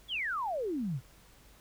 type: exponential sweep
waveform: sine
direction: down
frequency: 3520 to 116.54 Hz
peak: -31 dBFS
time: 0.08-1.01 s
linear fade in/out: 50 ms
effects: added 50 Hz sine -61 dBFS peak until 1.6 s + pink hiss -60 dBFS RMS until 1.6 s